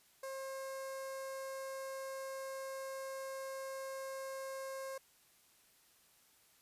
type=tone with notch filter; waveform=sawtooth; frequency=535 Hz; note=C5; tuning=38 cents sharp; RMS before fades=-44 dBFS; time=0.23-4.98 s; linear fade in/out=5 ms; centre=3100 Hz; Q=0.94; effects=white hiss -68 dBFS RMS until 6.61 s + resampled to 32000 Hz